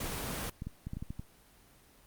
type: noise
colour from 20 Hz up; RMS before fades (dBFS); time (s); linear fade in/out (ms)
pink; -37; 0-0.5; 5
type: clicks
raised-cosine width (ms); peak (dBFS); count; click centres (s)
5; -26; 8; 0.621 / 0.67 / 0.87 / 0.934 / 0.97 / 1.025 / 1.105 / 1.195
effects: pink hiss -61 dBFS RMS until 2.06 s + Opus 24 kbps